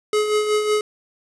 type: tone with tremolo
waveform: square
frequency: 423.5 Hz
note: G#4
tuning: 34 cents sharp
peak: -16 dBFS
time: 0.13-0.81 s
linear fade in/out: 2 ms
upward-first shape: sine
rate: 5.4 Hz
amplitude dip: 50%
effects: resampled to 24000 Hz + 7-bit